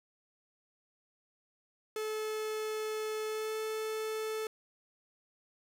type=tone with pitch glide; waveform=45% pulse; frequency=432.7 to 436.7 Hz; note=A4 to A4; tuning=-29 to -13 cents; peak=-34 dBFS; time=1.96-4.47 s; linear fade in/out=2 ms; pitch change=+16 cents; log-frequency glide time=3.27-3.56 s; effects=none